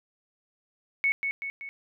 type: tone with echo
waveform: sine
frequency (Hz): 2212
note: C#7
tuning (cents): -4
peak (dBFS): -21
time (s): 1.04-1.12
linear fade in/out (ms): 0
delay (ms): 190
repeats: 3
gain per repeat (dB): -5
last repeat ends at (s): 1.69
effects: none